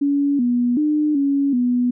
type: tone with pitch steps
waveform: sine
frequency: 283.4 / 243.1 / 301.3 / 279.5 / 245.8 Hz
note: C#4 / B3 / D4 / C#4 / B3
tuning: +38 / -27 / +44 / +14 / -8 cents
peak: -15 dBFS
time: 0.01-1.91 s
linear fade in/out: 10 ms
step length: 380 ms
effects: none